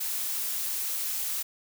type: noise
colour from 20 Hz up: blue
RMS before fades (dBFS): -31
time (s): 0-1.43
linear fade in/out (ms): 10
effects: none